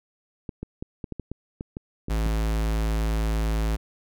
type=clicks; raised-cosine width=3 ms; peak=-19 dBFS; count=11; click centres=0.492 / 0.63 / 0.825 / 1.042 / 1.123 / 1.197 / 1.316 / 1.609 / 1.769 / 2.084 / 2.263 s
type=tone; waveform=square; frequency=54.4 Hz; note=A1; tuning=19 cents flat; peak=-23 dBFS; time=2.09-3.77 s; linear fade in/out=20 ms
effects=none